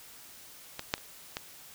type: clicks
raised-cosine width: 0.2 ms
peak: -18 / -9 / -30 / -16 dBFS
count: 4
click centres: 0.794 / 0.939 / 0.98 / 1.369 s
effects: white hiss -51 dBFS RMS until 1.74 s